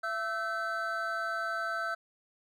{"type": "tone cluster", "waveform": "triangle", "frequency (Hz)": [672, 1320, 1530], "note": ["E5", "E6", "G6"], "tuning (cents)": [33, 2, -42], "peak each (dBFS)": [-36, -33, -33], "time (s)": [0.03, 1.95], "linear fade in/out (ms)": 10, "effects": []}